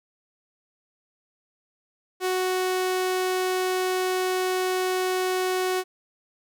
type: tone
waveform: sawtooth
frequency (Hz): 370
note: F#4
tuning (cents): 0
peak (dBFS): -19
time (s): 2.2-5.84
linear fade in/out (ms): 50
effects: none